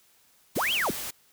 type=noise; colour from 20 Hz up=white; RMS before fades=-35 dBFS; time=0.55-1.11 s; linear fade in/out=10 ms
type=linear two-way sweep; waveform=sine; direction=up then down; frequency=90 to 3322 to 90 Hz; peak=-24 dBFS; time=0.56-0.91 s; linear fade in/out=5 ms; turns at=0.73 s
effects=white hiss -62 dBFS RMS until 1.32 s